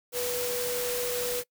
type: tone in noise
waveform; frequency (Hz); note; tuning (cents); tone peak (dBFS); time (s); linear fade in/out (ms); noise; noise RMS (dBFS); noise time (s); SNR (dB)
sine; 490; B4; -14; -30; 0.12-1.44; 50; white; -33; 0.12-1.44; 0
effects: noise-tail reverb RT60 0.1 s tail -24 dB re dry